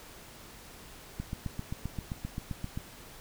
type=click train; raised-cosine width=5 ms; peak=-22 dBFS; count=13; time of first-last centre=1.2-2.775 s; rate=7.62 Hz; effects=pink hiss -50 dBFS RMS until 3.2 s